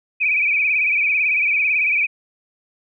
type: tone with vibrato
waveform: sine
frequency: 2407 Hz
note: D7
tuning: 42 cents sharp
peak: -15 dBFS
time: 0.2-2.07 s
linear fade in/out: 20 ms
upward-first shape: sine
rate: 18 Hz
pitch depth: 96 cents each way
effects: none